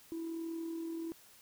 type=tone with amplitude modulation; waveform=sine; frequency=329.6 Hz; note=E4; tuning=in tune; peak=-34 dBFS; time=0.12-1.12 s; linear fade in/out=0 ms; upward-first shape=sine; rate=41.2 Hz; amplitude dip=40%; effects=tanh soft clip ceiling -34 dBFS + white hiss -60 dBFS RMS until 1.41 s